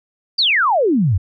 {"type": "exponential sweep", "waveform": "sine", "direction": "down", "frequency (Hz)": [4875, 82], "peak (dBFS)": -12, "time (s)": [0.38, 1.18], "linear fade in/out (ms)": 10, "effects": []}